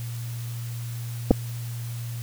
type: clicks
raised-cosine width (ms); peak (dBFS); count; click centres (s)
2; -3; 2; 1.308 / 1.312
effects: added 118 Hz sine -30 dBFS peak until 2.22 s + white hiss -44 dBFS RMS until 2.22 s